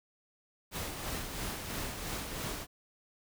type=noise with tremolo; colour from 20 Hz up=pink; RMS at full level=-37 dBFS; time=0.71-2.67 s; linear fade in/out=50 ms; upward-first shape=sine; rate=3 Hz; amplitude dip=40%; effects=none